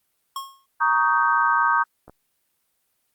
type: tone with exponential decay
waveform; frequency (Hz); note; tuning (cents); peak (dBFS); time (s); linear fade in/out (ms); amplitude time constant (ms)
square; 1085; C#6; -37; -26; 0.36-0.66; 2; 64
type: chord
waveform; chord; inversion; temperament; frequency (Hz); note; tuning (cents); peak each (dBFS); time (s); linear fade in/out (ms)
sine; Eb dominant seventh; second; just; 933.4 / 1120.1 / 1244.5 / 1555.6; Bb5 / Db6 / Eb6 / G6; +2 / +18 / 0 / -14; -22 / -23 / -22 / -22; 0.8-1.84; 20
type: clicks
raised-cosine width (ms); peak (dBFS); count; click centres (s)
1; -29; 2; 2.08 / 2.096
effects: white hiss -71 dBFS RMS until 3.14 s + Opus 32 kbps